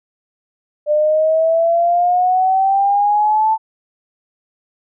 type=exponential sweep; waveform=sine; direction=up; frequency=595 to 887 Hz; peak=-11 dBFS; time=0.86-3.58 s; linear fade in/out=50 ms; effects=none